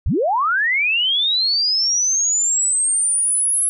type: linear sweep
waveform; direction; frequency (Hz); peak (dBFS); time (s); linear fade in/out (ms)
sine; up; 34.65 to 11000; -15; 0.06-3.69; 0
effects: none